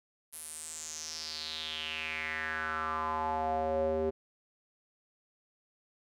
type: tone with band-pass filter sweep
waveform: square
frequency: 78.9 Hz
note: D#2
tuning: 25 cents sharp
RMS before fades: -35 dBFS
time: 0.32-4.11 s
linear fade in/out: 20 ms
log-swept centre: 11000 to 430 Hz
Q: 5.2
effects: none